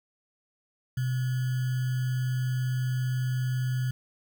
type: tone with sample-and-hold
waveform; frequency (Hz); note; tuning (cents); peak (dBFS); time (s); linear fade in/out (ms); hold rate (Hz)
sine; 127.3; C3; -47; -25; 0.97-3.91; 5; 1575
effects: none